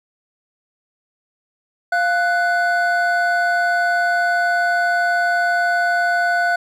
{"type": "tone pair together", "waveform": "triangle", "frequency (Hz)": [698.5, 1486.1], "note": ["F5", "F#6"], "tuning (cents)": [0, 7], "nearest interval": "octave + minor second", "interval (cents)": 1307, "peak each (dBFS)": -16, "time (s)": [1.92, 6.56], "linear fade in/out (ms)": 5, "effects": []}